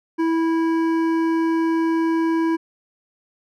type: tone with hard clipping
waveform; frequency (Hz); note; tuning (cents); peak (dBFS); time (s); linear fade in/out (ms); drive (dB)
sine; 327.7; E4; -10; -19; 0.18-2.57; 20; 11
effects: none